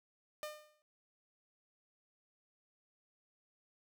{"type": "tone with exponential decay", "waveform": "sawtooth", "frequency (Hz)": 605, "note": "D#5", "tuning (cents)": -49, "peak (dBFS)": -35, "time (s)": [0.43, 0.82], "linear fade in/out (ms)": 0, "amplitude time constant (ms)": 83, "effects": []}